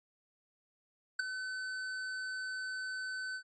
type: tone with ADSR envelope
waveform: square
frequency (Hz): 1518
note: F#6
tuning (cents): +44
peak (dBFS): -27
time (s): 1.19-3.43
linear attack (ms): 7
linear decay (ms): 10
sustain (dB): -11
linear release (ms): 78
effects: resampled to 16000 Hz